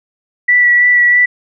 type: tone with vibrato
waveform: sine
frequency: 1955 Hz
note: B6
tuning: 18 cents flat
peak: -6 dBFS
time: 0.48-1.26 s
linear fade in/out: 10 ms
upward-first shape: sine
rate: 3.1 Hz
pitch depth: 14 cents each way
effects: none